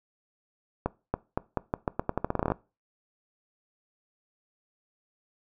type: accelerating click train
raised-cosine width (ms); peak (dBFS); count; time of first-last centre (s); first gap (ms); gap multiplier
1; -12; 18; 0.86-2.52; 280; 0.84
effects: noise-tail reverb RT60 0.3 s tail -21 dB re dry